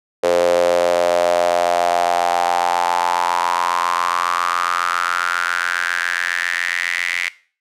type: tone with high-pass filter sweep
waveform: sawtooth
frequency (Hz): 87.31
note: F2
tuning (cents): 0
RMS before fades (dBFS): -18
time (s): 0.23-7.29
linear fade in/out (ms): 10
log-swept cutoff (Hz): 490 to 2100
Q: 6.4
effects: noise-tail reverb RT60 0.4 s tail -18 dB re dry + low-pass 10000 Hz 12 dB/octave